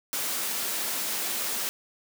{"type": "high-pass noise", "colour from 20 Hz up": "white", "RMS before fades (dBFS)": -30, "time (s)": [0.13, 1.69], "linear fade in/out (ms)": 0, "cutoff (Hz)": 180, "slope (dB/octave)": 24, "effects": []}